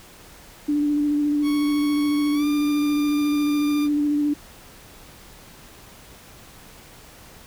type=tone with vibrato; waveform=sine; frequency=293.7 Hz; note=D4; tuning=in tune; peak=-18 dBFS; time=0.68-4.34 s; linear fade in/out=10 ms; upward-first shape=square; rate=14 Hz; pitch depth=14 cents each way
type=tone with pitch glide; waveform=15% pulse; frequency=1108.7 to 1195.2 Hz; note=C#6 to D6; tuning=0 to +30 cents; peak=-26 dBFS; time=1.42-3.89 s; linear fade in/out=50 ms; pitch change=+130 cents; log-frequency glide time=2.34-2.45 s
effects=pink hiss -46 dBFS RMS until 7.46 s